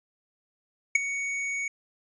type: tone with ADSR envelope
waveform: square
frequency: 2232 Hz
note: C#7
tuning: 11 cents sharp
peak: -14 dBFS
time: 0.95-1.68 s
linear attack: 6 ms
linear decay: 11 ms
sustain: -15 dB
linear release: 3 ms
effects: resampled to 16000 Hz